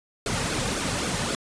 pink noise with flanger, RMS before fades -27 dBFS, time 0.26-1.35 s, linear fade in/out 2 ms, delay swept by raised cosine 1 to 3.1 ms, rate 3.8 Hz, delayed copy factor -0.65, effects resampled to 22050 Hz

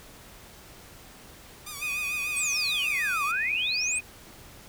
5% pulse tone with vibrato, 1174.7 Hz, D6, in tune, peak -25 dBFS, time 1.66-3.32 s, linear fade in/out 10 ms, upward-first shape triangle, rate 6.7 Hz, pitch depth 100 cents each way
sine tone, 2489 Hz, D#7, in tune, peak -28 dBFS, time 1.81-4.01 s, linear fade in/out 20 ms
sine exponential two-way sweep, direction down then up, 8740 to 1101 to 8740 Hz, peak -27 dBFS, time 2.36-3.99 s, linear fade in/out 10 ms, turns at 3.24 s
effects pink hiss -49 dBFS RMS until 4.68 s

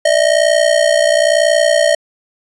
square ring-modulated tone, 622.3 Hz, D#5, in tune, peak -7 dBFS, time 0.05-1.95 s, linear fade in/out 5 ms, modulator 30.5 Hz, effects resampled to 24000 Hz

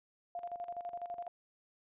sine tone with tremolo, 698.5 Hz, F5, in tune, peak -37 dBFS, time 0.35-1.28 s, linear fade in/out 2 ms, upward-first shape square, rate 12 Hz, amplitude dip 70%, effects resampled to 8000 Hz

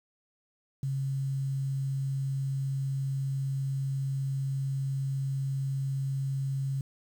sine tone with quantisation, 135.8 Hz, C#3, 35 cents flat, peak -28 dBFS, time 0.83-6.81 s, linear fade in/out 2 ms, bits 9, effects none

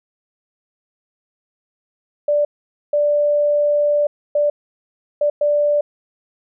sine tone bursts at uneven times, 587.3 Hz, D5, in tune, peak -13 dBFS, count 5, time 2.28-2.45 / 2.93-4.07 / 4.35-4.5 / 5.21-5.3 / 5.41-5.81 s, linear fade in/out 5 ms, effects none

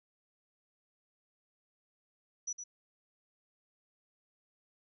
sine tone with echo, 5900 Hz, F#8, 6 cents flat, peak -34 dBFS, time 2.47-2.53 s, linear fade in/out 10 ms, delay 110 ms, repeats 1, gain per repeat -7 dB, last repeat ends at 2.64 s, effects none

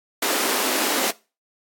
pink high-pass noise, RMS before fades -22 dBFS, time 0.22-1.11 s, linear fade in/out 5 ms, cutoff 240 Hz, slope 48 dB/octave, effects noise-tail reverb RT60 0.3 s tail -21 dB re dry + AAC 64 kbps

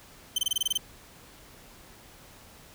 sawtooth tone bursts, 3088 Hz, G7, 27 cents flat, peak -20 dBFS, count 9, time 0.36-0.776 s, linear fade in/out 5 ms, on 24 ms, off 25 ms, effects pink hiss -52 dBFS RMS until 2.74 s

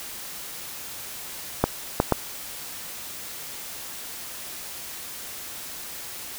clicks, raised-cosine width 1 ms, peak -3 dBFS, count 3, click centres 1.64 / 2.001 / 2.123 s, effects white hiss -37 dBFS RMS until 6.38 s

